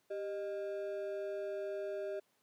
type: ring-modulated tone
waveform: triangle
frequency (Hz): 505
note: B4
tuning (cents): +39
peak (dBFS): -32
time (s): 0.1-2.2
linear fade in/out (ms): 10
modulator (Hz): 111
effects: pink hiss -75 dBFS RMS until 2.42 s + high-pass 200 Hz 12 dB/octave